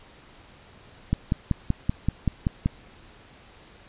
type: click train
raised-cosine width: 5 ms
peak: -9 dBFS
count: 9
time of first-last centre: 1.13-2.66 s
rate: 5.23 Hz
effects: pink hiss -51 dBFS RMS until 3.88 s + resampled to 8000 Hz